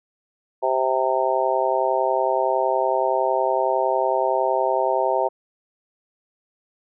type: harmonic tone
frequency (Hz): 130.81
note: C3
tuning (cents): 0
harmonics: 3 / 4 / 5 / 6 / 7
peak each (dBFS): -26 / -24 / -23 / -26 / -24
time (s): 0.62-5.29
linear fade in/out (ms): 20
effects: none